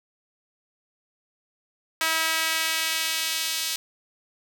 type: tone with high-pass filter sweep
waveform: sawtooth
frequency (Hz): 322.5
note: E4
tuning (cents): -38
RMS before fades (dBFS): -26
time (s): 2.01-3.76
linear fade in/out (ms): 2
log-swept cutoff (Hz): 1500 to 3800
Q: 1
effects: none